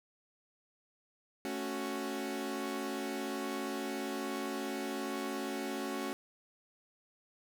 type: chord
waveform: sawtooth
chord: F# minor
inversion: first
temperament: equal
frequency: 220 / 277.2 / 370 Hz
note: A3 / C#4 / F#4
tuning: 0 / 0 / 0 cents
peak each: -38 / -35 / -36 dBFS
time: 1.45-6.13 s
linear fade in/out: 0 ms
effects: none